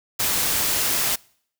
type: noise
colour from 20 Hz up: white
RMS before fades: -22 dBFS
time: 0.19-1.16 s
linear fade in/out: 10 ms
effects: noise-tail reverb RT60 0.6 s tail -25 dB re dry